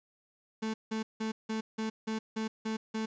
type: tone bursts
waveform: 35% pulse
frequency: 220 Hz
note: A3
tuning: in tune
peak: -30 dBFS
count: 9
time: 0.62-3.06 s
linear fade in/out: 10 ms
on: 120 ms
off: 170 ms
effects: resampled to 16000 Hz + 10-bit